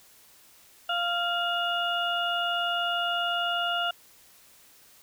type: harmonic tone with a mistuned harmonic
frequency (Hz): 695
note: F5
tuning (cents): -9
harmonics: 1 / 2 / 4 / 5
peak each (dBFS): -30 / -29 / -30 / -41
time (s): 0.89-3.91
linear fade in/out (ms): 5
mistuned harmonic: 4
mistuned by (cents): +47
effects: white hiss -56 dBFS RMS until 5.02 s